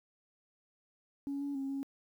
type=tone with pitch steps; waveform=sine; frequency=279.7 / 283.1 / 271.4 / 274.7 Hz; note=C#4 / C#4 / C#4 / C#4; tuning=+16 / +37 / -36 / -16 cents; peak=-33 dBFS; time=1.27-1.83 s; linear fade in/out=0 ms; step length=140 ms; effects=tanh soft clip ceiling -31 dBFS + 11-bit